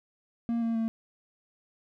triangle tone with pitch steps, 233.1 / 229.1 / 225.2 Hz, A#3 / A#3 / A3, 0 / -30 / +40 cents, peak -24 dBFS, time 0.49-0.88 s, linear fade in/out 0 ms, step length 130 ms, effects none

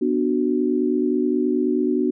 sine chord, B minor, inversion none, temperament just, 246.9 / 296.3 / 370.4 Hz, B3 / D4 / F#4, 0 / +15 / +2 cents, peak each -22 dBFS, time 0.01-2.11 s, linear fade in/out 10 ms, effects none

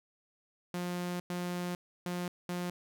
sawtooth tone bursts at uneven times, 177.3 Hz, F3, 26 cents sharp, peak -30 dBFS, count 4, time 0.74-1.2 / 1.3-1.75 / 2.06-2.28 / 2.49-2.7 s, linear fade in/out 2 ms, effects none

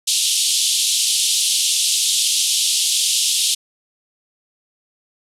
pink band-pass noise, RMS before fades -18 dBFS, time 0.07-3.55 s, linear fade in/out 10 ms, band 3000 to 11000 Hz, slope 48 dB/octave, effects none

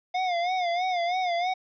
square tone with vibrato, 715 Hz, F5, 41 cents sharp, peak -25 dBFS, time 0.14-1.54 s, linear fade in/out 10 ms, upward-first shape sine, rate 3.1 Hz, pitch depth 82 cents each way, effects resampled to 11025 Hz + 10-bit

